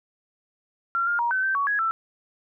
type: tone with pitch steps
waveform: sine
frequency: 1372 / 1409 / 946 / 1525 / 1556 / 1123 / 1666 / 1332 Hz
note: F6 / F6 / A#5 / G6 / G6 / C#6 / G#6 / E6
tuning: -31 / +15 / +25 / -48 / -13 / +22 / +5 / +18 cents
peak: -21 dBFS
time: 0.95-1.91 s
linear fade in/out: 0 ms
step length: 120 ms
effects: none